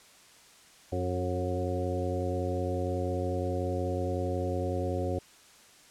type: harmonic tone with a mistuned harmonic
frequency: 90.8 Hz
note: F#2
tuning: 32 cents flat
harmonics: 1 / 2 / 3 / 4 / 5 / 6 / 8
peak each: -32 / -41 / -37 / -36 / -38 / -35 / -40 dBFS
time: 0.92-5.19 s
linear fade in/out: 5 ms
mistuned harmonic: 5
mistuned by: -20 cents
effects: white hiss -56 dBFS RMS until 5.9 s + low-pass 9000 Hz 12 dB/octave